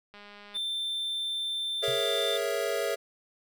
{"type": "click train", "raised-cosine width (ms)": 0.3, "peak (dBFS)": -33, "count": 89, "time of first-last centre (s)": [0.14, 0.569], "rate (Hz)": 205}
{"type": "tone", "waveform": "triangle", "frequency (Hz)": 3560, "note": "A7", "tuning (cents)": 20, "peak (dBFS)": -28, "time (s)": [0.54, 2.38], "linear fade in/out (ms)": 20}
{"type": "chord", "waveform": "square", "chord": "A# half-diminished seventh", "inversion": "third", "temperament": "equal", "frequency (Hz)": [415.3, 466.2, 554.4, 659.3], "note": ["G#4", "A#4", "C#5", "E5"], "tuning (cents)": [0, 0, 0, 0], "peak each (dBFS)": -34, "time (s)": [1.82, 2.96], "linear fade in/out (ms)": 20}
{"type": "tone with exponential decay", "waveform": "triangle", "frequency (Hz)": 130.1, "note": "C3", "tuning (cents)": -9, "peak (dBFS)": -33, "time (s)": [1.88, 2.07], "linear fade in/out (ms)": 0, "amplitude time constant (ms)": 41}
{"effects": []}